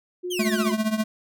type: tone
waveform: sine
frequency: 359.2 Hz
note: F4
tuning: 49 cents sharp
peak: -27 dBFS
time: 0.23-0.75 s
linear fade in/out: 20 ms
type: exponential sweep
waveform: sawtooth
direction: down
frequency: 3322 to 949 Hz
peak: -25 dBFS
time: 0.3-0.73 s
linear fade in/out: 20 ms
type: tone with tremolo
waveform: square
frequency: 217.3 Hz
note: A3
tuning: 21 cents flat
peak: -19 dBFS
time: 0.39-1.04 s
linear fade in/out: 5 ms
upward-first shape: triangle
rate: 15 Hz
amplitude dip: 85%
effects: none